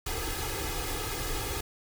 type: noise with comb filter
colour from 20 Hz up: pink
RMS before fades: -33 dBFS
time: 0.06-1.61 s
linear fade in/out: 5 ms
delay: 2.4 ms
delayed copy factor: +0.9
effects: none